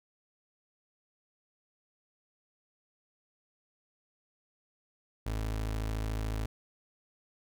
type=tone; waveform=30% pulse; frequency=53.8 Hz; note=A1; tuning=38 cents flat; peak=-29 dBFS; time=5.26-6.46 s; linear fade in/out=5 ms; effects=none